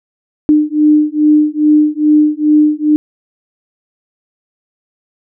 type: beating tone pair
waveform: sine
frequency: 300.8 / 303.2 Hz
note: D4 / D#4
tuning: +42 / -45 cents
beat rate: 2.4 Hz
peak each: -10 dBFS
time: 0.49-2.96 s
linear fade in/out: 0 ms
effects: none